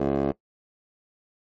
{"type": "tone with band-pass filter", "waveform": "15% pulse", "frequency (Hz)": 69.3, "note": "C#2", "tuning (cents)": 0, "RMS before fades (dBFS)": -24, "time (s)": [0, 0.32], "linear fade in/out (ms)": 5, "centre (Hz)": 440, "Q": 3.9, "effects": ["noise-tail reverb RT60 0.1 s tail -19 dB re dry", "MP3 32 kbps"]}